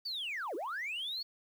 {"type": "linear two-way sweep", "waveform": "sine", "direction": "down then up", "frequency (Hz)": [4688, 304.6, 4470], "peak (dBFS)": -34, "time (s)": [0.05, 1.23], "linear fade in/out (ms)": 10, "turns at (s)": 0.55, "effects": ["tanh soft clip ceiling -33 dBFS", "10-bit"]}